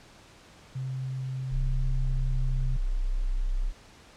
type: tone with pitch glide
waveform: sine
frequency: 130.81 to 129.31 Hz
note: C3 to C3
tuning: 0 to -20 cents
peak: -30 dBFS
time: 0.75-2.77 s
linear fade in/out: 10 ms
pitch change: -20 cents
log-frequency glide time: 1.89-2.45 s
type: tone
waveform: sine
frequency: 32.14 Hz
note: C1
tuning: 30 cents flat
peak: -24 dBFS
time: 1.5-3.73 s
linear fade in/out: 50 ms
effects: pink hiss -53 dBFS RMS until 4.16 s + low-pass 7000 Hz 12 dB/octave